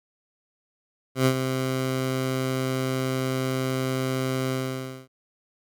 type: tone with ADSR envelope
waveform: 15% pulse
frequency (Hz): 130.81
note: C3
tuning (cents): 0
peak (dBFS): -10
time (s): 1.15-5.08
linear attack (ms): 110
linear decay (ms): 72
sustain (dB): -8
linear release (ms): 570
effects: none